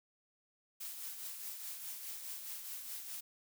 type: noise with tremolo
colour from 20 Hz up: blue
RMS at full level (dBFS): -43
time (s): 0.8-3.21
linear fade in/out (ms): 10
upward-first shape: triangle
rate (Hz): 4.8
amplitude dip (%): 50
effects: none